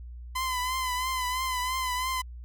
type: tone with vibrato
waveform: sawtooth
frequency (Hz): 1019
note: C6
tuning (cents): -46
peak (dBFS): -24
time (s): 0.35-2.22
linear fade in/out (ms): 10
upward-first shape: triangle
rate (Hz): 3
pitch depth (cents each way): 55
effects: added 60 Hz sine -39 dBFS peak until 2.44 s